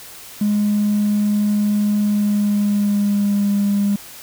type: tone with pitch glide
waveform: triangle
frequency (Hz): 207.7 to 202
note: G#3 to G#3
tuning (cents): 0 to -48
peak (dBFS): -11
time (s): 0.41-3.96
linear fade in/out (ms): 5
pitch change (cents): -48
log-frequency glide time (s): 1.99-3.53
effects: tanh soft clip ceiling -11 dBFS + white hiss -38 dBFS RMS until 4.22 s